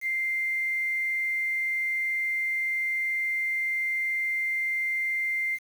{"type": "tone with quantisation", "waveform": "sine", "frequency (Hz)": 2093, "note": "C7", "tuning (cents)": 0, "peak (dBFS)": -25, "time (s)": [0.01, 5.59], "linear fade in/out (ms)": 50, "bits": 8, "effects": []}